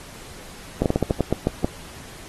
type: slowing click train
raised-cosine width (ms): 2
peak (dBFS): -5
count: 10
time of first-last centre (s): 0.82-1.645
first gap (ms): 38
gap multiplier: 1.21
effects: pink hiss -42 dBFS RMS until 2.28 s + AAC 32 kbps